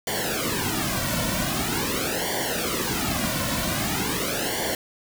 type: noise with flanger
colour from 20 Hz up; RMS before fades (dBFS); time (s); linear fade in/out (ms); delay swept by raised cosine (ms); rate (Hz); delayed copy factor
pink; -26; 0.07-4.75; 2; 0.77 to 2.47; 0.44; -0.95
effects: none